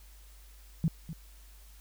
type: tone with echo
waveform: sine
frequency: 162.7 Hz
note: E3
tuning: 22 cents flat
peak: -23 dBFS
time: 0.84-0.88 s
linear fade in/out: 0 ms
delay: 250 ms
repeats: 1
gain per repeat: -13 dB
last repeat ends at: 1.13 s
effects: added 50 Hz sine -51 dBFS peak until 1.8 s + white hiss -60 dBFS RMS until 1.8 s